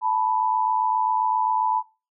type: tone pair together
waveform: sine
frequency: 878 / 985.5 Hz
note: A5 / B5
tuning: -4 / -4 cents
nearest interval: major second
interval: 200 cents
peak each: -23 / -22 dBFS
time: 0.01-1.83 s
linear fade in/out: 50 ms
effects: noise-tail reverb RT60 0.3 s tail -19 dB re dry